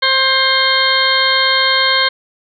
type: harmonic tone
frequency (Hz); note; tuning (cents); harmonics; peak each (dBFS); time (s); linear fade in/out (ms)
529; C5; +19; 1 / 2 / 3 / 4 / 6 / 7 / 8; -22 / -18 / -17 / -18 / -18 / -21 / -17; 0.02-2.09; 10
effects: none